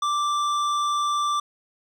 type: tone with hard clipping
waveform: sine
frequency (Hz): 1174.7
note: D6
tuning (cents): 0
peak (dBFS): -23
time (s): 0.02-1.4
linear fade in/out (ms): 5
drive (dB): 11
effects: none